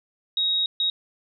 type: tone bursts at uneven times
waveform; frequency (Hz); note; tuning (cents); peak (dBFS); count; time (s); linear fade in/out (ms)
sine; 3780; A#7; +23; -20; 2; 0.37-0.66 / 0.8-0.9; 2
effects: none